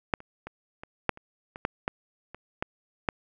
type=clicks; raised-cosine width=0.5 ms; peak=-8 / -30 / -23 / -25 / -7 / -30 / -24 / -10 / -12 / -26 / -13 / -9 dBFS; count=12; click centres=0.138 / 0.204 / 0.47 / 0.835 / 1.093 / 1.174 / 1.559 / 1.651 / 1.879 / 2.346 / 2.625 / 3.088 s; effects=none

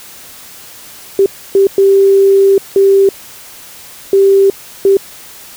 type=tone bursts at uneven times; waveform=sine; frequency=392 Hz; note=G4; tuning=in tune; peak=-4 dBFS; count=6; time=1.19-1.26 / 1.55-1.67 / 1.78-2.58 / 2.76-3.09 / 4.13-4.5 / 4.85-4.97 s; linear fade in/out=2 ms; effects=white hiss -34 dBFS RMS until 5.56 s

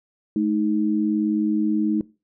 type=tone pair together; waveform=sine; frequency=214.6 / 313.5 Hz; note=A3 / D#4; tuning=-43 / +13 cents; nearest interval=perfect fifth; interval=656 cents; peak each=-21 dBFS; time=0.36-2.01 s; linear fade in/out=2 ms; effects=noise-tail reverb RT60 0.3 s tail -21 dB re dry

